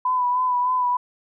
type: tone with vibrato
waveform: sine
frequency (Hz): 997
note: B5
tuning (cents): +16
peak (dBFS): -18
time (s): 0.05-0.97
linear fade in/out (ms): 5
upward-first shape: sine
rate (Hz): 3.3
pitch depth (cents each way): 31
effects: none